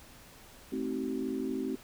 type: chord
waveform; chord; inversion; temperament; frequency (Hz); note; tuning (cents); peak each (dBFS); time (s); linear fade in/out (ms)
sine; A diminished seventh; none; just; 220 / 264 / 316.8 / 380.2; A3 / C4 / Eb4 / Gb4; 0 / +16 / +31 / +47; -39 / -34 / -39 / -37; 0.72-1.76; 5
effects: pink hiss -54 dBFS RMS until 1.83 s